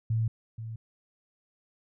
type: tone with echo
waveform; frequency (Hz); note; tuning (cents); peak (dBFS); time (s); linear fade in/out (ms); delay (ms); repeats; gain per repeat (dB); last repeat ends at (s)
sine; 112.3; A2; +36; -24; 0.1-0.28; 5; 480; 1; -11; 0.76
effects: none